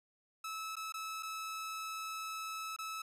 sawtooth tone with dropouts, 1302 Hz, E6, 22 cents flat, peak -36 dBFS, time 0.44-3.02 s, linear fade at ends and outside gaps 5 ms, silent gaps 0.756-0.766 / 0.923-0.94 / 1.226-1.23 / 2.764-2.787 s, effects resampled to 32000 Hz

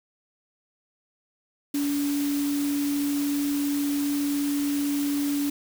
sine tone in noise, 286.5 Hz, D4, 43 cents flat, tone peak -23 dBFS, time 1.74-5.5 s, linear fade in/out 5 ms, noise white, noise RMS -36 dBFS, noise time 1.74-5.5 s, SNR +10 dB, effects none

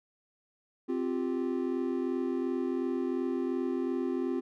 triangle chord, C suspended fourth, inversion none, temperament equal, 261.6 / 349.2 / 392 Hz, C4 / F4 / G4, 0 / 0 / 0 cents, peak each -30 / -31 / -34 dBFS, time 0.88-4.41 s, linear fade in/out 20 ms, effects none

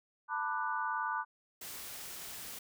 sine chord, B minor seventh, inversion third, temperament just, 889 / 987.8 / 1185.3 / 1481.6 Hz, A5 / B5 / D6 / F#6, +18 / 0 / +16 / +2 cents, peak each -38 dBFS, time 0.28-1.25 s, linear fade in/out 50 ms
white noise, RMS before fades -45 dBFS, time 1.61-2.59 s, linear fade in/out 5 ms
effects none

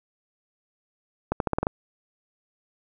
accelerating click train, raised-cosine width 1 ms, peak -9 dBFS, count 7, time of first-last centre 1.32-1.669 s, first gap 82 ms, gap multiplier 0.86, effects none

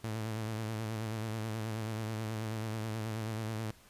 sawtooth tone with vibrato, 110.1 Hz, A2, 2 cents sharp, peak -31 dBFS, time 0.04-3.71 s, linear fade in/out 0 ms, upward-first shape sine, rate 9.3 Hz, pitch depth 52 cents each way, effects pink hiss -60 dBFS RMS until 3.89 s + resampled to 32000 Hz

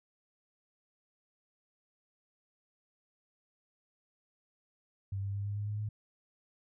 sine tone with pitch steps, 98 / 99.31 / 100.64 / 101.98 / 103.35 / 104.73 / 106.13 Hz, G2 / G2 / G2 / G#2 / G#2 / G#2 / G#2, 0 / +23 / +46 / -31 / -8 / +15 / +38 cents, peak -33 dBFS, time 5.12-5.89 s, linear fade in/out 5 ms, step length 110 ms, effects none

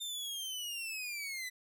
sawtooth linear sweep, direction down, 3623 to 1975.5 Hz, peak -35 dBFS, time 0-1.5 s, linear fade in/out 20 ms, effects none

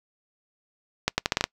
accelerating click train, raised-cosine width 0.2 ms, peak -4 dBFS, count 7, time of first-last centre 1.08-1.44 s, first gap 100 ms, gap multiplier 0.79, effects noise-tail reverb RT60 0.1 s tail -25 dB re dry

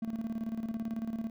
triangle tone with tremolo, 224.7 Hz, A3, 37 cents sharp, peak -29 dBFS, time 0.02-1.3 s, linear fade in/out 5 ms, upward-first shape square, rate 18 Hz, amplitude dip 65%, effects none

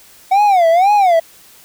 triangle tone with vibrato, 740 Hz, F#5, in tune, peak -6 dBFS, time 0.31-1.2 s, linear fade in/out 10 ms, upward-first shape sine, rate 2 Hz, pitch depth 210 cents each way, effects white hiss -44 dBFS RMS until 1.64 s

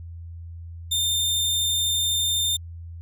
sawtooth tone, 3612 Hz, A7, 45 cents sharp, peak -18 dBFS, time 0.91-2.57 s, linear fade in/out 10 ms, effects added 84 Hz sine -35 dBFS peak until 3.01 s

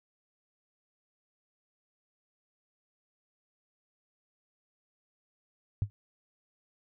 sine tone with exponential decay, 102.2 Hz, G#2, 27 cents flat, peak -21 dBFS, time 5.82-5.9 s, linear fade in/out 0 ms, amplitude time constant 17 ms, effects none

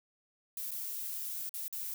violet noise with dropouts, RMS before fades -39 dBFS, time 0.57-1.94 s, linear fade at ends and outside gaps 2 ms, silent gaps 0.709-0.715 / 1.493-1.54 / 1.681-1.726 s, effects none

